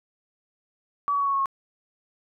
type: tone with pitch steps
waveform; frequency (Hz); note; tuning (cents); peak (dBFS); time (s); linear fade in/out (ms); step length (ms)
sine; 1143 / 1131.8 / 1120.8 / 1109.8 / 1099 / 1088.2; D6 / C#6 / C#6 / C#6 / C#6 / C#6; -47 / +36 / +19 / +2 / -15 / -32; -21; 1.08-1.458; 0; 63
effects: none